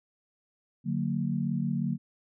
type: chord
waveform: sine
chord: D augmented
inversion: none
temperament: just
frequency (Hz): 146.83 / 183.54 / 229.4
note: D3 / F#3 / A#3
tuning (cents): 0 / -14 / -28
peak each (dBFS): -31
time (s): 0.84-1.98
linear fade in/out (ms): 50
effects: none